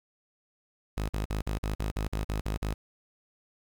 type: tone bursts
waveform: sawtooth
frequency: 52.2 Hz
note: G#1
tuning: 10 cents sharp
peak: -25 dBFS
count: 11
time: 0.97-2.74 s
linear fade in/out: 5 ms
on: 120 ms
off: 45 ms
effects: 9-bit